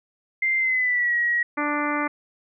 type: tone with pitch glide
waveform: sine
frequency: 2090 to 1905.5 Hz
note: C7 to A#6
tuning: -2 to +38 cents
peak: -19 dBFS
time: 0.42-1.43 s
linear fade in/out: 5 ms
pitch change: -160 cents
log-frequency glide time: 0.58-1.15 s
type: harmonic tone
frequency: 294.2 Hz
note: D4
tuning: 3 cents sharp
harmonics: 1 / 2 / 3 / 4 / 5 / 6 / 7 / 8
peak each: -27 / -32 / -31 / -28 / -32 / -34 / -30 / -37 dBFS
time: 1.57-2.08 s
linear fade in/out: 10 ms
effects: none